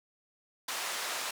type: band-pass noise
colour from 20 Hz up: pink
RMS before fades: -36 dBFS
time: 0.68-1.31 s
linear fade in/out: 5 ms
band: 830 to 11000 Hz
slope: 12 dB/octave
effects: none